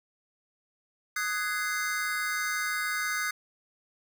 square chord, Ab dominant seventh, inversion second, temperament just, 1245.9 / 1495.1 / 1661.2 / 2077 Hz, Eb6 / Gb6 / Ab6 / C7, +2 / +18 / 0 / -13 cents, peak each -36 / -34 / -36 / -34 dBFS, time 1.16-3.31 s, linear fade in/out 5 ms, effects none

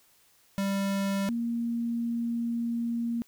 square / sine tone pair in turn, 196.9 / 234 Hz, G3 / A#3, +8 / +7 cents, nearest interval minor third, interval 299 cents, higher second, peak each -27 dBFS, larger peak neither, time 0.58-1.29 / 1.29-3.22 s, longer second, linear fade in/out 0 ms, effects white hiss -63 dBFS RMS until 3.27 s

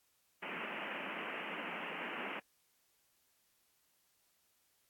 white band-pass noise, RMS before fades -43 dBFS, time 0.42-2.4 s, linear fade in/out 10 ms, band 170 to 2900 Hz, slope 96 dB/octave, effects white hiss -75 dBFS RMS until 4.89 s + AAC 64 kbps

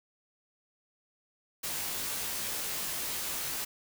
white noise with comb filter, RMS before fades -35 dBFS, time 1.63-3.65 s, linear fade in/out 10 ms, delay 17 ms, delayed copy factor -0.85, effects none

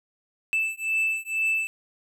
triangle beating tone pair, 2637 / 2639.1 Hz, E7 / E7, 0 / +1 cents, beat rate 2.1 Hz, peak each -25 dBFS, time 0.53-1.67 s, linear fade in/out 0 ms, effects none

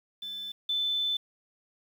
sine tone pair in turn, 3520 / 3520 Hz, A7 / A7, 0 / 0 cents, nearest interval unison, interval 0 cents, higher neither, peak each -35 / -26 dBFS, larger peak second, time 0.22-0.52 / 0.69-1.17 s, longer second, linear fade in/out 5 ms, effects 9-bit

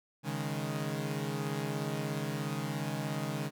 sawtooth chord, C# suspended second, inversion none, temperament equal, 138.59 / 155.56 / 207.7 Hz, C#3 / D#3 / G#3, 0 / 0 / 0 cents, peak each -33 / -33 / -35 dBFS, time 0.23-3.51 s, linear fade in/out 50 ms, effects none

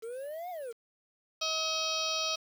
triangle exponential two-way sweep, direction up then down, 440 to 743 to 440 Hz, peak -35 dBFS, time 0.02-0.73 s, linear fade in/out 20 ms, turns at 0.5 s
harmonic tone, 637 Hz, D#5, 41 cents sharp, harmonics 1 / 2 / 4 / 5 / 6 / 7 / 8 / 9, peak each -38 / -38 / -38 / -38 / -38 / -38 / -38 / -38 dBFS, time 1.41-2.36 s, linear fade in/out 10 ms
effects 9-bit

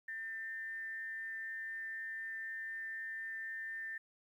sine tone with amplitude modulation, 1801 Hz, A6, 40 cents sharp, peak -38 dBFS, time 0.08-3.98 s, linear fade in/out 5 ms, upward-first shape sine, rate 212 Hz, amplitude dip 45%, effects 12-bit

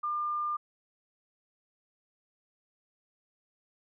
sine tone, 1200 Hz, D6, 37 cents sharp, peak -29 dBFS, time 0.03-0.57 s, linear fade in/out 10 ms, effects none

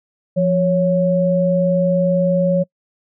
sine tone pair together, 174.63 / 554.4 Hz, F3 / C#5, 0 / 0 cents, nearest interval octave + minor sixth, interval 2000 cents, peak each -16 / -15 dBFS, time 0.36-2.64 s, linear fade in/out 20 ms, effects noise-tail reverb RT60 0.1 s tail -25 dB re dry

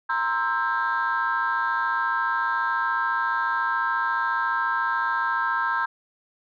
sine chord, C dominant seventh, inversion third, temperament equal with one note detuned, 932.3 / 1046.5 / 1318.5 / 1591.7 Hz, Bb5 / C6 / E6 / G6, 0 / 0 / 0 / +26 cents, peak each -27 / -27 / -27 / -25 dBFS, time 0.09-5.86 s, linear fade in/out 10 ms, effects tanh soft clip ceiling -15 dBFS

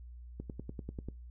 click train, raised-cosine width 3 ms, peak -27 dBFS, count 8, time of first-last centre 0.4-1.086 s, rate 10.2 Hz, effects noise-tail reverb RT60 0.2 s tail -21 dB re dry + added 60 Hz sine -46 dBFS peak until 1.3 s

